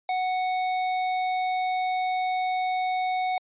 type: tone with tanh clipping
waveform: sine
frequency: 740 Hz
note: F#5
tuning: in tune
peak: -26 dBFS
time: 0.09-3.38 s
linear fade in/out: 2 ms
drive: 16 dB
effects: resampled to 8000 Hz